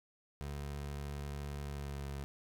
25% pulse tone with pitch glide, 71.5 to 69.67 Hz, D2 to C#2, -46 to +9 cents, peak -36 dBFS, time 0.41-2.24 s, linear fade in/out 0 ms, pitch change -45 cents, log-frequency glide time 1.64-2.07 s, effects none

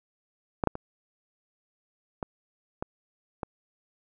clicks, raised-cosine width 1 ms, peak -11 / -7 / -21 / -17 / -17 / -17 dBFS, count 6, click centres 0.638 / 0.673 / 0.754 / 2.228 / 2.825 / 3.432 s, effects none

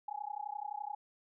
sine tone with amplitude modulation, 830.6 Hz, G#5, in tune, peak -34 dBFS, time 0.08-0.95 s, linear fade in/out 5 ms, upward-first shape sine, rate 31.7 Hz, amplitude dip 100%, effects none

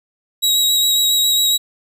sawtooth tone with vibrato, 3840 Hz, B7, 49 cents flat, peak -10 dBFS, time 0.42-1.58 s, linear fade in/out 20 ms, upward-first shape sine, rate 7.3 Hz, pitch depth 17 cents each way, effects none

